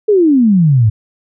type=exponential sweep; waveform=sine; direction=down; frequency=440 to 102.5 Hz; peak=-6 dBFS; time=0.08-0.9 s; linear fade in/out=10 ms; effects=none